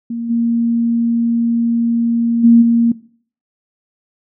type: tone with level steps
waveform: sine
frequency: 233.1 Hz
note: A#3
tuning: in tune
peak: -19 / -12 / -4 / -9 dBFS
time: 0.1-2.92 s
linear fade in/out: 5 ms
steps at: 0.29 / 2.43 / 2.61 s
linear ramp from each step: 20 ms
effects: noise-tail reverb RT60 0.5 s tail -19 dB re dry